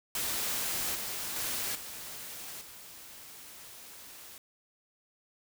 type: noise with level steps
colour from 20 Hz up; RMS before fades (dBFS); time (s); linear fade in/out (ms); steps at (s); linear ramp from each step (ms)
white; -33 / -37 / -34 / -43 / -49; 0.15-4.38; 2; 0.95 / 1.36 / 1.75 / 2.61; 5
effects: none